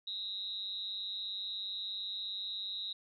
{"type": "tone with amplitude modulation", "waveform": "sine", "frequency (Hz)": 3833, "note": "A#7", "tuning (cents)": 47, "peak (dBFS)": -33, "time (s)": [0.07, 2.93], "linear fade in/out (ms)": 5, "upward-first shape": "sine", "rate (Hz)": 197, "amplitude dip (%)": 90, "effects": []}